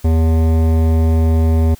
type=tone with hard clipping; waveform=sine; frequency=80.8 Hz; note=E2; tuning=34 cents flat; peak=-12 dBFS; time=0.04-1.75 s; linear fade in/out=10 ms; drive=15 dB; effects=white hiss -45 dBFS RMS until 1.79 s